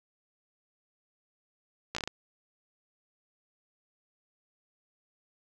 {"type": "slowing click train", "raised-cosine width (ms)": 0.2, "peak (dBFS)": -16, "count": 6, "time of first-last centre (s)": [1.95, 2.076], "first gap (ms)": 15, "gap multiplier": 1.26, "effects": []}